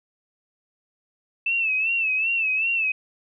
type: tone with vibrato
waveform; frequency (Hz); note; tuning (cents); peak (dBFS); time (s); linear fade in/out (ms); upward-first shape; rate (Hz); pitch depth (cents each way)
sine; 2637; E7; 0; -20; 1.46-2.92; 5; sine; 2.6; 79
effects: none